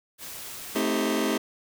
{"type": "noise", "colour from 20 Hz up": "white", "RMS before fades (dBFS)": -39, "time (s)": [0.18, 0.84], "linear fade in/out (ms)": 50}
{"type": "chord", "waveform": "sawtooth", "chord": "A half-diminished seventh", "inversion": "none", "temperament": "just", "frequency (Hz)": [220, 264, 316.8, 396], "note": ["A3", "C4", "Eb4", "G4"], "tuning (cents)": [0, 16, 31, 18], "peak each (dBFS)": -25, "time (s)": [0.75, 1.38], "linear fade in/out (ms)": 10}
{"effects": []}